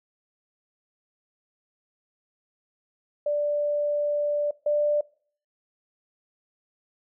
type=tone pair in turn; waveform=sine; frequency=587.3 / 591 Hz; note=D5 / D5; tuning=0 / +11 cents; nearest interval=unison; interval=11 cents; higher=second; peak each=-22 / -20 dBFS; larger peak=second; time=3.26-4.51 / 4.66-5.01 s; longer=first; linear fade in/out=5 ms; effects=noise-tail reverb RT60 0.5 s tail -23 dB re dry